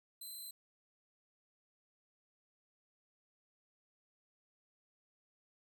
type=tone; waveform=5% pulse; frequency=4063 Hz; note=B7; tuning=48 cents sharp; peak=-39 dBFS; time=0.21-0.51 s; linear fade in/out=5 ms; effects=12-bit